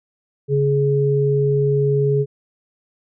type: tone pair together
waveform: sine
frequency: 139.98 / 419 Hz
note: C#3 / G#4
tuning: +17 / +15 cents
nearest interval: octave + perfect fifth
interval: 1898 cents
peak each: -17 dBFS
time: 0.48-2.26 s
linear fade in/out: 50 ms
effects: none